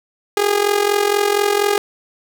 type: tone with amplitude modulation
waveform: sawtooth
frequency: 409.5 Hz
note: G#4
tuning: 24 cents flat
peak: -7 dBFS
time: 0.37-1.78 s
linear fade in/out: 2 ms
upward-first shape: sine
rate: 44.2 Hz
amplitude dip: 75%
effects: none